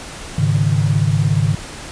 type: chord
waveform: sine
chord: Ab suspended fourth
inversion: none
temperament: equal with one note detuned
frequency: 104.25 / 138.59 / 155.56 Hz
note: Ab2 / Db3 / Eb3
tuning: +7 / 0 / 0 cents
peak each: -17 dBFS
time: 0.38-1.55 s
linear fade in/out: 5 ms
effects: pink hiss -32 dBFS RMS until 1.91 s + resampled to 22050 Hz